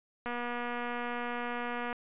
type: click train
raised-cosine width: 0.5 ms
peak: -22 dBFS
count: 403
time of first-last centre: 0.26-1.928 s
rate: 241 Hz
effects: resampled to 8000 Hz